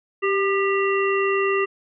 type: harmonic tone with a mistuned harmonic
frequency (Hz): 392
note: G4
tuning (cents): 0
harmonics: 1 / 3 / 5 / 7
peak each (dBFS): -20 / -25 / -27 / -28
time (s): 0.22-1.66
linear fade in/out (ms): 20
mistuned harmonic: 3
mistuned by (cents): +35
effects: none

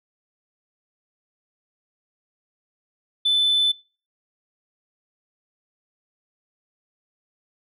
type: tone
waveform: sine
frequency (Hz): 3513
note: A7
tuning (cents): -3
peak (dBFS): -15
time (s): 3.25-3.72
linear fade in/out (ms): 10
effects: noise-tail reverb RT60 0.4 s tail -25 dB re dry + tanh soft clip ceiling -14 dBFS

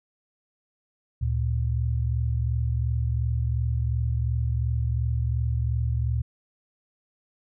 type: tone pair together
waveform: sine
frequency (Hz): 73 / 115.8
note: D2 / A#2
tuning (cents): -10 / -11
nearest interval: minor sixth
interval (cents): 799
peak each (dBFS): -25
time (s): 1.21-6.22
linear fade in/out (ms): 10
effects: none

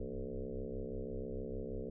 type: tone with frequency modulation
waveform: sine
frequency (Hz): 229.5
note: A#3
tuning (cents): -27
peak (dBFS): -38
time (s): 0-1.9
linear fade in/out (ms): 5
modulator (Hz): 66.3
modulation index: 4.4
effects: none

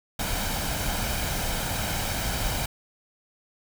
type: noise with comb filter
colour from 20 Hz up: pink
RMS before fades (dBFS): -28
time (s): 0.19-2.66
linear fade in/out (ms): 5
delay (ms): 1.3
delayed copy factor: +0.5
effects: none

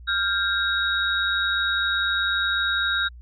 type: tone cluster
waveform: sine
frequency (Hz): 1398 / 1586 / 3789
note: F6 / G6 / A#7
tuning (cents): +1 / +20 / +27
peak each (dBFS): -25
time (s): 0.07-3.09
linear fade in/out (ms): 20
effects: added 60 Hz sine -40 dBFS peak until 3.21 s

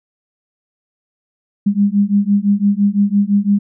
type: beating tone pair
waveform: sine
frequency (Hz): 199.5 / 205.4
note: G3 / G#3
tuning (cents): +31 / -19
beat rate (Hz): 5.9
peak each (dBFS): -14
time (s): 1.66-3.59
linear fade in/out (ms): 10
effects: none

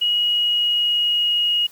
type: tone with pitch glide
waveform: sine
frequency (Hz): 2899 to 2881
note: F#7 to F#7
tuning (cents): -36 to -47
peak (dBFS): -16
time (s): 0.01-1.67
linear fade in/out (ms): 10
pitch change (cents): -11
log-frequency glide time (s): 0.33-1.47
effects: white hiss -48 dBFS RMS until 1.71 s

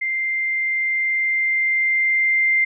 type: tone with level ramp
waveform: sine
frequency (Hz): 2093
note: C7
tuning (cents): 0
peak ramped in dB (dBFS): -20 to -14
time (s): 0.01-2.65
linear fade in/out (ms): 10
effects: none

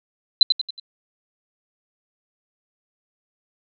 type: tone with echo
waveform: sine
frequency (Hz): 4039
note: B7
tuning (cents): +38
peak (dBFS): -6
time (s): 0.41-0.43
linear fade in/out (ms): 2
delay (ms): 92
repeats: 4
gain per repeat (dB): -7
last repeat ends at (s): 0.798
effects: none

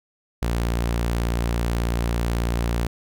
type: tone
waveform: sawtooth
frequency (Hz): 58.27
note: A#1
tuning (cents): 0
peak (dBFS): -17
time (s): 0.42-2.87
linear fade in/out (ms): 5
effects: none

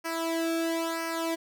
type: tone with flanger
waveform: sawtooth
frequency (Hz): 329.6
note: E4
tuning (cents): 0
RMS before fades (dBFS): -30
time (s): 0.04-1.36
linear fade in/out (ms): 20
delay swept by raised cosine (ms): 0.27 to 1.01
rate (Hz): 1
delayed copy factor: -0.8
effects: none

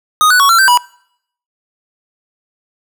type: tone with pitch steps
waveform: square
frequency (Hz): 1244 / 1483 / 1115 / 1358 / 1556 / 976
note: D#6 / F#6 / C#6 / F6 / G6 / B5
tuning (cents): -1 / +4 / +10 / -49 / -13 / -21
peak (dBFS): -7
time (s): 0.21-0.774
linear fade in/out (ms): 0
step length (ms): 94
effects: noise-tail reverb RT60 0.7 s tail -25 dB re dry

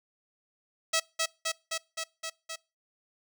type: tone with echo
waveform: 5% pulse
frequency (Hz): 649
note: E5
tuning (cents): -27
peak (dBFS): -13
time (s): 0.93-1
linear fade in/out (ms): 10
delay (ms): 260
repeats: 6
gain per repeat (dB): -2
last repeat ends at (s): 2.56
effects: noise-tail reverb RT60 0.3 s tail -24 dB re dry

